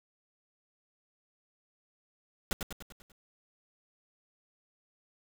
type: noise with echo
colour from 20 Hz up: pink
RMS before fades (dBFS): -30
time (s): 2.51-2.53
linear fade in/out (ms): 0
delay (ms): 98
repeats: 6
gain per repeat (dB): -5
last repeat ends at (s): 3.118
effects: none